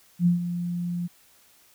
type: tone with ADSR envelope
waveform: sine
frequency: 174.61 Hz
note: F3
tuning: in tune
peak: -15 dBFS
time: 0.19-1.08 s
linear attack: 71 ms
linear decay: 130 ms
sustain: -11 dB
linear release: 22 ms
effects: white hiss -58 dBFS RMS until 1.74 s